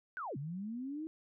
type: linear two-way sweep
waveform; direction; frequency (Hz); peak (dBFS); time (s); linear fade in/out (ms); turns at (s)
sine; down then up; 1568 to 130.81 to 325.2; -38; 0.17-1.07; 0; 0.37
effects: none